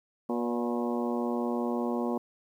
harmonic tone with a mistuned harmonic, 120 Hz, B2, 49 cents flat, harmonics 2 / 3 / 4 / 5 / 6 / 7 / 8 / 9, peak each -30 / -34 / -36 / -38 / -40 / -41 / -42 / -43 dBFS, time 0.29-2.18 s, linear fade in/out 5 ms, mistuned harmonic 5, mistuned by -43 cents, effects 10-bit

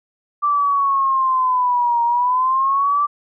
sine linear two-way sweep, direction down then up, 1174.7 to 936 to 1174.7 Hz, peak -14 dBFS, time 0.42-3.07 s, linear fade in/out 20 ms, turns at 2.03 s, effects none

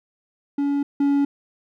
triangle tone pair in turn, 283.4 / 282.3 Hz, C#4 / C#4, +38 / +32 cents, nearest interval unison, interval 6 cents, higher first, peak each -17 / -14 dBFS, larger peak second, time 0.58-0.83 / 1-1.25 s, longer neither, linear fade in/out 5 ms, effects none

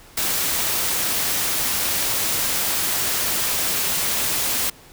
white noise, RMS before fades -22 dBFS, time 0.17-4.7 s, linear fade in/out 5 ms, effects pink hiss -47 dBFS RMS until 4.92 s

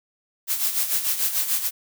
blue noise with tremolo, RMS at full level -21 dBFS, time 0.47-1.71 s, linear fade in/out 50 ms, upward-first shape sine, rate 6.8 Hz, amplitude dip 65%, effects none

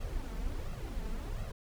brown noise with flanger, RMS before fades -37 dBFS, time 0-1.52 s, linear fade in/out 10 ms, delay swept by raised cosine 1.5 to 4.6 ms, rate 1.4 Hz, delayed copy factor +0.65, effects none

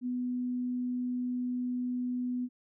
sine tone, 248.3 Hz, B3, 9 cents sharp, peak -30 dBFS, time 0.01-2.49 s, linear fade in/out 50 ms, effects none

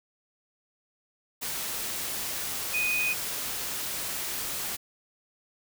sine tone in noise, 2489 Hz, D#7, in tune, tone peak -25 dBFS, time 2.73-3.14 s, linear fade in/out 20 ms, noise white, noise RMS -33 dBFS, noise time 1.41-4.77 s, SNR +5 dB, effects none

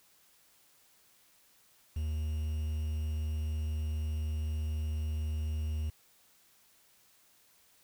triangle tone with quantisation, 77 Hz, D#2, 17 cents flat, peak -29 dBFS, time 1.96-5.9 s, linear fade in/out 5 ms, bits 9, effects white hiss -65 dBFS RMS until 7.83 s

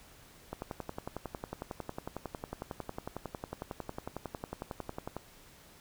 click train, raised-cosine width 1 ms, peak -23 dBFS, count 52, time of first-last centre 0.53-5.166 s, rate 11 Hz, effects pink hiss -57 dBFS RMS until 5.8 s

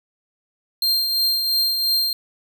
45% pulse tone with tremolo, 4186 Hz, C8, in tune, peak -15 dBFS, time 0.82-2.13 s, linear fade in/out 2 ms, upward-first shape triangle, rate 2.9 Hz, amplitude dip 45%, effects none

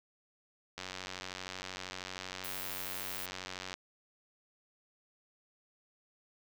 click train, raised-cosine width 0.2 ms, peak -23 dBFS, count 276, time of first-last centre 0.78-3.74 s, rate 92.9 Hz
violet noise, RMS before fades -42 dBFS, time 2.44-3.26 s, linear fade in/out 5 ms
effects none

